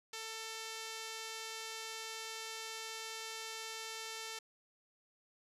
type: tone with low-pass filter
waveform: 5% pulse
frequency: 445.3 Hz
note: A4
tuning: 21 cents sharp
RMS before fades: -45 dBFS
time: 0.13-4.39 s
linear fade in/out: 5 ms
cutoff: 8900 Hz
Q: 4.8
effects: none